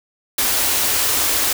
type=band-stop noise; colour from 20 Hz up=white; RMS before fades=-18 dBFS; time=0.38-1.53 s; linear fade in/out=5 ms; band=120 to 220 Hz; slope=96 dB/octave; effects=none